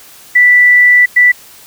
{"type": "tone bursts at uneven times", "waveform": "sine", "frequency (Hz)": 1971, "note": "B6", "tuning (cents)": -4, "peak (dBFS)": -3, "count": 2, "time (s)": [[0.35, 1.06], [1.16, 1.32]], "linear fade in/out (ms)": 10, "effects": ["white hiss -38 dBFS RMS until 1.66 s"]}